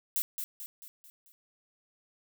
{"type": "noise with echo", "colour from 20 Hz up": "violet", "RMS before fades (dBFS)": -30, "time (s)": [0.16, 0.22], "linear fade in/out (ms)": 0, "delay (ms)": 220, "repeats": 5, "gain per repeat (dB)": -6, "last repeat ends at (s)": 1.32, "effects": []}